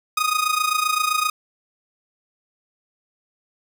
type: tone with amplitude modulation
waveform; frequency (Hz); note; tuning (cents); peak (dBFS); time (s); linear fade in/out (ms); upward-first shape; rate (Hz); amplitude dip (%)
sawtooth; 1244.5; D#6; 0; -12; 0.17-1.3; 5; sine; 27.7; 75
effects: none